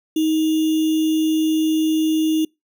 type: tone with sample-and-hold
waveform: sine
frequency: 315.3 Hz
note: D#4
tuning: 23 cents sharp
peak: -15 dBFS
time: 0.16-2.45 s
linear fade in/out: 5 ms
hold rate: 3150 Hz
effects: noise-tail reverb RT60 0.2 s tail -26 dB re dry